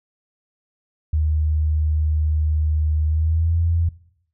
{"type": "tone with pitch glide", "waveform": "sine", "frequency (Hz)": [77, 83.97], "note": ["D#2", "E2"], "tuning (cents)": [-17, 33], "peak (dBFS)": -16, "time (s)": [1.13, 3.89], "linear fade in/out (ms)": 5, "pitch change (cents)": 150, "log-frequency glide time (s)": [3.06, 3.57], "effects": ["noise-tail reverb RT60 0.7 s tail -20 dB re dry"]}